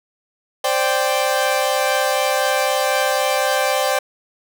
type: chord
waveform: sawtooth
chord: C suspended second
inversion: none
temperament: equal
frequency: 523.3 / 587.3 / 784 Hz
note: C5 / D5 / G5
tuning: 0 / 0 / 0 cents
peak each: -17 dBFS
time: 0.64-3.99 s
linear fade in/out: 5 ms
effects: none